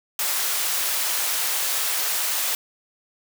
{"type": "high-pass noise", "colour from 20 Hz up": "white", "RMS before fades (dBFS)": -24, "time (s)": [0.19, 2.55], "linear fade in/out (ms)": 2, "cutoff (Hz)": 610, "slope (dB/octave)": 12, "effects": []}